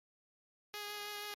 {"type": "tone with vibrato", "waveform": "5% pulse", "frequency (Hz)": 414.3, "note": "G#4", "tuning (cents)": -4, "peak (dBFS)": -30, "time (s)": [0.74, 1.34], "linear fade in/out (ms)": 0, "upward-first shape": "sine", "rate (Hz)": 6.3, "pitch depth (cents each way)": 12, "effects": ["MP3 64 kbps"]}